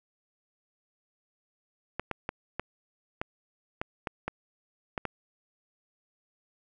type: clicks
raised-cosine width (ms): 0.5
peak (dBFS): -16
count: 10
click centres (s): 1.996 / 2.113 / 2.291 / 2.596 / 3.215 / 3.815 / 4.072 / 4.28 / 4.978 / 5.053
effects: none